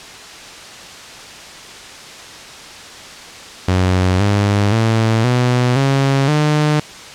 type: tone with pitch steps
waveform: sawtooth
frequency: 92.3 / 101.82 / 112.33 / 123.92 / 136.71 / 150.81 Hz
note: F#2 / G#2 / A2 / B2 / C#3 / D3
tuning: -4 / -34 / +36 / +6 / -24 / +46 cents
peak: -8 dBFS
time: 3.68-6.8 s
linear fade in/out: 5 ms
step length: 520 ms
effects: white hiss -34 dBFS RMS until 7.14 s + low-pass 6000 Hz 12 dB/octave